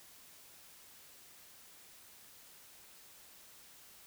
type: silence
effects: white hiss -58 dBFS RMS until 4.06 s

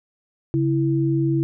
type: tone pair together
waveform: sine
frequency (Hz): 138.58 / 329.6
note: C#3 / E4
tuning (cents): 0 / 0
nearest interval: octave + minor third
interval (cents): 1500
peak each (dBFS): -20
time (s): 0.54-1.43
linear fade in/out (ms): 0
effects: none

